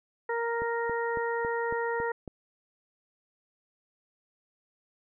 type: harmonic tone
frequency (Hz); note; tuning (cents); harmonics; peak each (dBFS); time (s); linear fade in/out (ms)
466.2; A#4; 0; 1 / 2 / 3 / 4; -30 / -33 / -38 / -36; 0.29-2.12; 5
type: click train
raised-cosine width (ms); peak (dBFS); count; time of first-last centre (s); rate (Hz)
2; -25; 7; 0.62-2.277; 3.62
effects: none